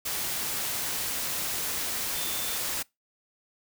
sine tone in noise, 3548 Hz, A7, 14 cents sharp, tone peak -39 dBFS, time 2.15-2.58 s, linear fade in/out 10 ms, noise white, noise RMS -31 dBFS, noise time 0.05-2.83 s, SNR -11 dB, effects noise-tail reverb RT60 0.2 s tail -24 dB re dry

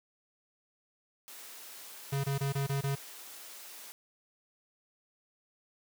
white high-pass noise, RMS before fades -48 dBFS, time 1.28-3.92 s, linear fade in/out 0 ms, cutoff 340 Hz, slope 12 dB/octave
square tone bursts, 138.59 Hz, C#3, in tune, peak -30 dBFS, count 6, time 2.12-2.955 s, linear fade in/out 10 ms, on 120 ms, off 23 ms
effects none

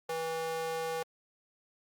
square tone with high-pass filter, 162.6 Hz, E3, 23 cents flat, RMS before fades -35 dBFS, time 0.09-1.03 s, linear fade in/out 5 ms, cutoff 580 Hz, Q 2.9, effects Opus 48 kbps

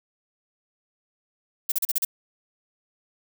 violet noise bursts, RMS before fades -23 dBFS, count 6, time 1.69-2.049 s, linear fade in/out 5 ms, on 29 ms, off 37 ms, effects none

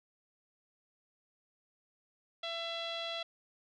sawtooth tone with low-pass filter, 670 Hz, E5, 28 cents sharp, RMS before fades -39 dBFS, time 2.43-3.23 s, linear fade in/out 5 ms, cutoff 3600 Hz, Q 9.4, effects none

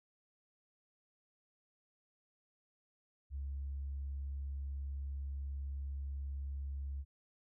sine tone, 69.3 Hz, C#2, in tune, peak -37 dBFS, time 3.3-7.05 s, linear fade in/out 50 ms, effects tanh soft clip ceiling -34 dBFS

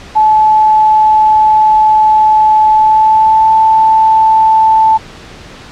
sine tone with pitch glide, 863 to 880.1 Hz, A5 to A5, -34 to 0 cents, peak -4 dBFS, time 0.15-4.98 s, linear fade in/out 20 ms, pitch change +34 cents, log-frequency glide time 2.66-3.53 s, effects pink hiss -32 dBFS RMS until 5.71 s + low-pass 5000 Hz 12 dB/octave

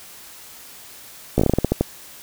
slowing click train, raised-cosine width 2 ms, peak -3 dBFS, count 11, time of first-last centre 1.38-1.81 s, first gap 15 ms, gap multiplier 1.22, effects white hiss -42 dBFS RMS until 2.22 s

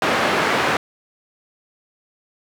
white band-pass noise, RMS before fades -19 dBFS, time 0.02-0.77 s, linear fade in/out 2 ms, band 170 to 1700 Hz, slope 12 dB/octave, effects none

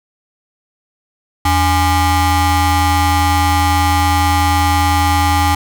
35% pulse ring-modulated tone, 371.9 Hz, F#4, 9 cents sharp, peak -6 dBFS, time 1.45-5.55 s, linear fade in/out 5 ms, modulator 455 Hz, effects 8-bit

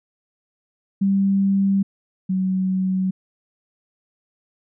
sine tone pair in turn, 196 / 187.65 Hz, G3 / F#3, 0 / +25 cents, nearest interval minor second, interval 75 cents, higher first, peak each -15 / -18 dBFS, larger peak first, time 1.01-1.83 / 2.29-3.11 s, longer neither, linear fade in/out 10 ms, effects none

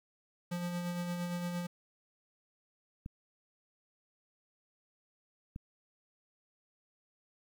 square tone with tremolo, 175.3 Hz, F3, 7 cents sharp, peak -34 dBFS, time 0.51-1.67 s, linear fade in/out 10 ms, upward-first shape sine, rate 8.7 Hz, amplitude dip 35%
clicks, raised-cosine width 5 ms, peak -29 dBFS, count 2, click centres 3.061 / 5.561 s
effects 11-bit

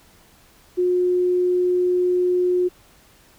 sine tone, 360 Hz, F#4, 47 cents flat, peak -16 dBFS, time 0.77-2.69 s, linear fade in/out 20 ms, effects pink hiss -53 dBFS RMS until 3.38 s

